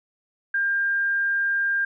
sine tone, 1600 Hz, G6, 35 cents sharp, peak -20 dBFS, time 0.54-1.85 s, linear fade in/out 5 ms, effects none

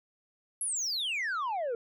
sine exponential sweep, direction down, 11300 to 449.3 Hz, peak -27 dBFS, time 0.61-1.75 s, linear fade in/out 2 ms, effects tanh soft clip ceiling -29 dBFS

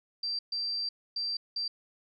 sine tone bursts at uneven times, 4699 Hz, D8, in tune, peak -30 dBFS, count 4, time 0.23-0.39 / 0.52-0.89 / 1.16-1.37 / 1.56-1.68 s, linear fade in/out 5 ms, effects none

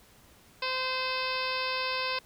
harmonic tone, 516 Hz, C5, 24 cents flat, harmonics 1 / 2 / 3 / 4 / 5 / 6 / 7 / 8 / 9 / 10, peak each -37 / -34 / -39 / -40 / -35 / -43 / -41 / -41 / -39 / -41 dBFS, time 0.62-2.19 s, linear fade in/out 5 ms, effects pink hiss -58 dBFS RMS until 2.25 s

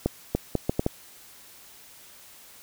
accelerating click train, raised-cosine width 2 ms, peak -9 dBFS, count 6, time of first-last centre 0.06-0.864 s, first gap 290 ms, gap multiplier 0.7, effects white hiss -50 dBFS RMS until 2.62 s

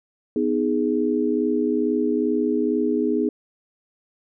sine chord, G# minor, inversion first, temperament just, 249.2 / 311.5 / 415.3 Hz, B3 / D#4 / G#4, +16 / +2 / 0 cents, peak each -23 dBFS, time 0.36-3.29 s, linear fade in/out 2 ms, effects none

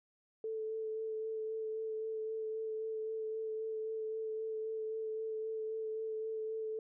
sine tone with vibrato, 439.6 Hz, A4, 2 cents flat, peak -36 dBFS, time 0.44-6.79 s, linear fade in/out 2 ms, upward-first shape sine, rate 3.8 Hz, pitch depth 14 cents each way, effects none

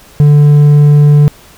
sine tone with hard clipping, 146.83 Hz, D3, in tune, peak -3 dBFS, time 0.2-1.28 s, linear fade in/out 0 ms, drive 3 dB, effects pink hiss -39 dBFS RMS until 1.57 s

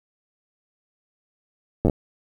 slowing click train, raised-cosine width 2 ms, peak -6 dBFS, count 5, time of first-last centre 1.85-1.898 s, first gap 9 ms, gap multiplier 1.19, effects 8-bit

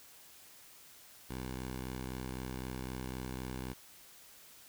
10% pulse tone, 63.9 Hz, C2, 40 cents flat, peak -31 dBFS, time 1.29-3.74 s, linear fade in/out 20 ms, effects white hiss -57 dBFS RMS until 4.68 s

